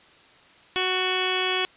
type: harmonic tone with a mistuned harmonic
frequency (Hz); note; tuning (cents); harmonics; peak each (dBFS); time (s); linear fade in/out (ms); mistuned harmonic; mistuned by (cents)
371; F#4; +5; 1 / 2 / 3 / 4 / 5 / 6 / 7 / 8 / 9; -29 / -33 / -32 / -34 / -34 / -32 / -31 / -32 / -28; 0.76-1.65; 0; 5; -34
effects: white hiss -53 dBFS RMS until 1.76 s + resampled to 8000 Hz